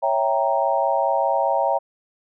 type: chord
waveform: sine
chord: C# diminished seventh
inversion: none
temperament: equal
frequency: 554.4 / 659.3 / 784 / 932.3 Hz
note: C#5 / E5 / G5 / Bb5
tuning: 0 / 0 / 0 / 0 cents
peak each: -23 dBFS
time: 0.02-1.79 s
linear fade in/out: 20 ms
effects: none